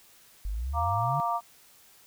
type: exponential sweep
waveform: sine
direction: up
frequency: 46.03 to 151.3 Hz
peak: -29 dBFS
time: 0.45-1.2 s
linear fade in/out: 0 ms
type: chord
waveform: sine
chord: Bb major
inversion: second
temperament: equal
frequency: 698.5 / 932.3 / 1174.7 Hz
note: F5 / Bb5 / D6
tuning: 0 / 0 / 0 cents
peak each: -30 dBFS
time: 0.73-1.41 s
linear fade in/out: 50 ms
effects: white hiss -57 dBFS RMS until 2.06 s